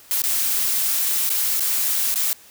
blue noise with dropouts, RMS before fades -21 dBFS, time 0.11-2.33 s, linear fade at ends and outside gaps 0 ms, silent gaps 0.219-0.238 / 1.293-1.302 / 1.596-1.605 / 2.142-2.158 s, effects white hiss -48 dBFS RMS until 2.5 s

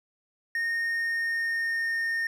triangle tone with pitch glide, 1845 to 1831.2 Hz, A#6 to A#6, -18 to -31 cents, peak -24 dBFS, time 0.55-2.27 s, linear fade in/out 2 ms, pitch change -13 cents, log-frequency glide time 0.8-1.96 s, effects none

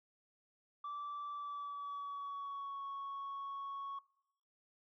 sine tone with pitch glide, 1163 to 1107.9 Hz, D6 to C#6, -17 to -1 cents, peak -39 dBFS, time 0.84-3.99 s, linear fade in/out 5 ms, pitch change -84 cents, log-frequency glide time 1.33-2.84 s, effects noise-tail reverb RT60 0.8 s tail -22 dB re dry + tanh soft clip ceiling -39 dBFS

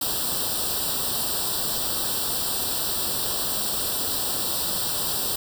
white noise with comb filter, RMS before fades -26 dBFS, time 0.01-5.36 s, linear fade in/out 5 ms, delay 0.23 ms, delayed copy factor +0.9, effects none

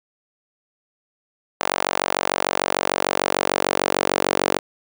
sawtooth tone with high-pass filter sweep, 46.69 Hz, F#1, 16 cents sharp, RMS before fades -22 dBFS, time 1.6-4.59 s, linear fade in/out 10 ms, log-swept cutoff 710 to 440 Hz, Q 1.3, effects none

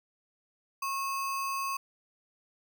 sine tone with sample-and-hold, 1090 Hz, C#6, 29 cents flat, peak -30 dBFS, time 0.82-1.77 s, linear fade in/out 5 ms, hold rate 3675 Hz, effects none

